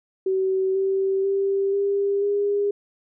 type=tone with pitch steps; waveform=sine; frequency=380 / 386.4 / 392.9 / 399.6 / 406.3 Hz; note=F#4 / G4 / G4 / G4 / G#4; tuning=+46 / -25 / +4 / +33 / -38 cents; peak=-19 dBFS; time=0.26-2.71 s; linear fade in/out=5 ms; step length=490 ms; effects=none